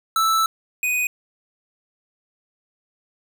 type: tone pair in turn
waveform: square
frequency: 1318.5 / 2490 Hz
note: E6 / D#7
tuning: 0 / +1 cents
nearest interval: major seventh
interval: 1101 cents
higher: second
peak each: -17 / -20 dBFS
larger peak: first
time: 0.16-0.46 / 0.83-1.07 s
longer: first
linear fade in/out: 2 ms
effects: none